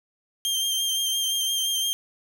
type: tone with vibrato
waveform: sawtooth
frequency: 3176 Hz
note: G7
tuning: 22 cents sharp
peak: -20 dBFS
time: 0.45-1.93 s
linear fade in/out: 0 ms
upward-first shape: sine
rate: 5.8 Hz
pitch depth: 21 cents each way
effects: none